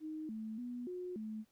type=tone with pitch steps; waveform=sine; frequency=311.4 / 219.3 / 244.5 / 361.4 / 217 Hz; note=D#4 / A3 / B3 / F#4 / A3; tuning=+2 / -6 / -17 / -41 / -24 cents; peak=-40 dBFS; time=0-1.45 s; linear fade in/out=50 ms; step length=290 ms; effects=pink hiss -75 dBFS RMS until 1.51 s